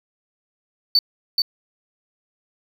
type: tone with echo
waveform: triangle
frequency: 4530 Hz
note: C#8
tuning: 37 cents sharp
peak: -10 dBFS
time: 0.95-0.99 s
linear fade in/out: 2 ms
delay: 430 ms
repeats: 1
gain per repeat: -4 dB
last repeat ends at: 1.42 s
effects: tanh soft clip ceiling -7 dBFS